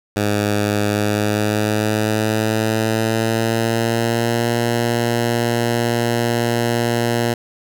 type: tone with pitch glide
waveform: 10% pulse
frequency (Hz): 103.83 to 117.9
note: G#2 to A#2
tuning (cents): 0 to +20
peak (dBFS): -8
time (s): 0.16-7.34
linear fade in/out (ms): 5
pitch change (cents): +220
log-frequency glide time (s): 0.87-4.51
effects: none